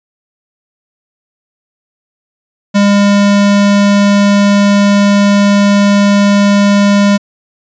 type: tone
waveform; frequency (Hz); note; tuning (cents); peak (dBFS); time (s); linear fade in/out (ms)
square; 202.1; G#3; -47; -6; 2.74-7.18; 20
effects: resampled to 16000 Hz